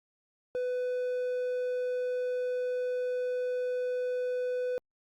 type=tone; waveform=triangle; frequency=499.2 Hz; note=B4; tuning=19 cents sharp; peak=-27 dBFS; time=0.55-4.78 s; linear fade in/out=0 ms; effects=Opus 48 kbps